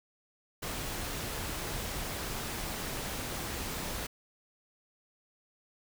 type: noise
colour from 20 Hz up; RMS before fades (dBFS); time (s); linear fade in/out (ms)
pink; -37; 0.62-4.07; 10
effects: none